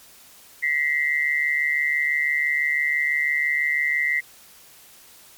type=tone pair together; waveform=sine; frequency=1930 / 2076 Hz; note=B6 / C7; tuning=-40 / -14 cents; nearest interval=minor second; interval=126 cents; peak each=-22 dBFS; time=0.62-4.21 s; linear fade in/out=20 ms; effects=white hiss -49 dBFS RMS until 5.37 s + MP3 96 kbps